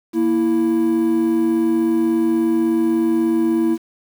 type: tone pair together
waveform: triangle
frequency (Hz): 233.1 / 329.6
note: A#3 / E4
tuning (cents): 0 / 0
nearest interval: tritone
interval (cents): 600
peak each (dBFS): -18 / -13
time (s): 0.13-3.78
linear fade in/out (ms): 50
effects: tanh soft clip ceiling -6 dBFS + 7-bit